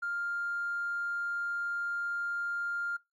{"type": "tone with tanh clipping", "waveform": "triangle", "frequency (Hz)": 1400, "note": "F6", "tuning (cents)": 4, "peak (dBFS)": -31, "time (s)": [0.02, 2.97], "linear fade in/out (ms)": 10, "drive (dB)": 1, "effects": ["noise-tail reverb RT60 0.2 s tail -22 dB re dry", "AAC 48 kbps"]}